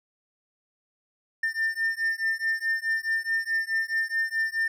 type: beating tone pair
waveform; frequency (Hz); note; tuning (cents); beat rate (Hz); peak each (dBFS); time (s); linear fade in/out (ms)
triangle; 1798 / 1802.7; A6 / A6; +37 / +42; 4.7; -26; 1.43-4.68; 5
effects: none